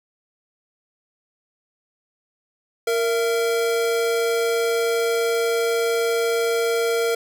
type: tone pair together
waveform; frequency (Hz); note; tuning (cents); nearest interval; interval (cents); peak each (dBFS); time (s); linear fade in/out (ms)
square; 463.1 / 672; A#4 / E5; -11 / +33; tritone; 644; -20 / -29; 2.87-7.15; 5
effects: none